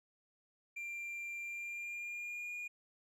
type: tone with pitch glide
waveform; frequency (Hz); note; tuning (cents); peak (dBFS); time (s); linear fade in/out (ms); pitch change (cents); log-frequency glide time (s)
triangle; 2375 to 2432; D7 to D#7; +19 to -40; -39; 0.76-2.68; 10; +41; 1.4-2.55
effects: none